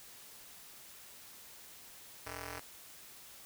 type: ring-modulated tone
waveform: 5% pulse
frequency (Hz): 179.6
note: F3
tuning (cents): +49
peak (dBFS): -28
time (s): 2.26-2.6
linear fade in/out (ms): 5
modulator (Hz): 248
effects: white hiss -54 dBFS RMS until 3.45 s